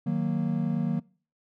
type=chord; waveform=triangle; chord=D# minor; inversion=none; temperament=equal; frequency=155.56 / 185 / 233.1 Hz; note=D#3 / F#3 / A#3; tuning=0 / 0 / 0 cents; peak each=-27 dBFS; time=0.06-1 s; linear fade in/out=10 ms; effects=noise-tail reverb RT60 0.4 s tail -23 dB re dry